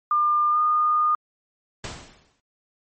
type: tone with pitch glide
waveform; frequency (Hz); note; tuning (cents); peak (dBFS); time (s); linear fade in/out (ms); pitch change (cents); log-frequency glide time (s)
sine; 1200 to 1221.7; D6 to D#6; +37 to -32; -17; 0.11-1.15; 2; +31; 0.5-0.59
type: noise with exponential decay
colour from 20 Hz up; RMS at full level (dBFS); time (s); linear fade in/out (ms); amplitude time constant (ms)
pink; -31; 1.84-2.4; 1; 120
effects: MP3 32 kbps